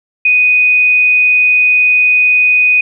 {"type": "tone", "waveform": "sine", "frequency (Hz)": 2489, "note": "D#7", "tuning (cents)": 0, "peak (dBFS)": -6, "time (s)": [0.25, 2.81], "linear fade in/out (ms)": 5, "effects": []}